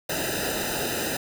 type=noise with comb filter; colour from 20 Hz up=pink; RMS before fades=-28 dBFS; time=0.09-1.17 s; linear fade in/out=5 ms; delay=0.9 ms; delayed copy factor=-1; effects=none